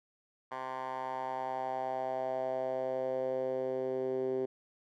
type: tone with band-pass filter sweep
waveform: 10% pulse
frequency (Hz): 130.2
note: C3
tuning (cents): -8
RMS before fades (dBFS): -35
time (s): 0.51-4.46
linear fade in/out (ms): 10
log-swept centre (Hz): 1100 to 380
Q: 3.9
effects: none